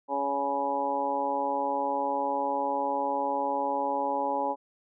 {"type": "harmonic tone", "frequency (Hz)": 140, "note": "C#3", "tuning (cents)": 18, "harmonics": [2, 3, 4, 5, 6, 7], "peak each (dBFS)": [-36, -38, -32, -41, -29, -33], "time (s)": [0.08, 4.56], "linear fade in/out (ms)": 50, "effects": []}